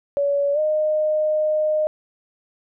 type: tone with pitch glide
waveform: sine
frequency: 567 to 614.8 Hz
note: C#5 to D#5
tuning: +39 to -21 cents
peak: -17 dBFS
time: 0.17-1.87 s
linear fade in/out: 0 ms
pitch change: +140 cents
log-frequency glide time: 0.53-0.59 s
effects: none